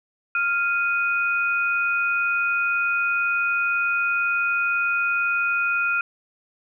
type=tone pair together; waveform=sine; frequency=1396 / 2487 Hz; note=F6 / D#7; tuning=-1 / -1 cents; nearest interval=minor seventh; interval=1000 cents; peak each=-21 / -24 dBFS; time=0.35-6.01 s; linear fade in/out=2 ms; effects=none